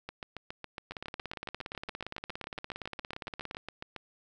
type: two click trains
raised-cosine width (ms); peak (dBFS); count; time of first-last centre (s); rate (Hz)
0.3; -22 / -23; 47 / 29; 0.91-3.569 / 0.09-3.963; 17.3 / 7.23
effects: none